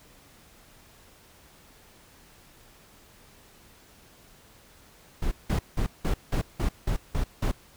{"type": "noise bursts", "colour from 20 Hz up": "brown", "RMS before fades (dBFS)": -25, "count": 9, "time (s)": [5.22, 7.515], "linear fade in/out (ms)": 5, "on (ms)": 95, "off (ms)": 180, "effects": ["pink hiss -55 dBFS RMS until 7.76 s"]}